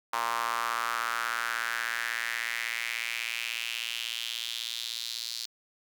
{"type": "tone with high-pass filter sweep", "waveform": "sawtooth", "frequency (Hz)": 116.4, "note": "A#2", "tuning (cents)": -2, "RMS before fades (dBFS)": -33, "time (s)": [0.13, 5.46], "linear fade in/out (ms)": 5, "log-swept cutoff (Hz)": [1000, 4400], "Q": 3.7, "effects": []}